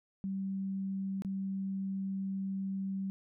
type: tone with dropouts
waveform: sine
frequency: 193.4 Hz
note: G3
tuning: 23 cents flat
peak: -33 dBFS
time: 0.24-3.1 s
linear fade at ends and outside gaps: 0 ms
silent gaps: 1.221-1.248 s
effects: none